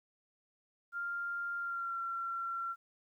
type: tone with pitch glide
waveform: sine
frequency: 1396 to 1363.3 Hz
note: F6 to F6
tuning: -1 to -42 cents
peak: -35 dBFS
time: 0.92-2.76 s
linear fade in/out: 50 ms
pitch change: -41 cents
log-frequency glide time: 1.58-1.98 s
effects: 12-bit